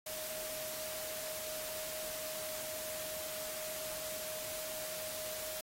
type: tone in noise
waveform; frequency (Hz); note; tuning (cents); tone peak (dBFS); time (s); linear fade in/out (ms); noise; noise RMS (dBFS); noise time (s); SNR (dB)
sine; 625; D#5; +8; -45; 0.06-5.61; 5; white; -43; 0.06-5.61; -5
effects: AAC 48 kbps